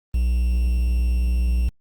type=tone with quantisation; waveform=triangle; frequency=60.1 Hz; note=B1; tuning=46 cents flat; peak=-15 dBFS; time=0.14-1.69 s; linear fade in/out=5 ms; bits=7; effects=Opus 32 kbps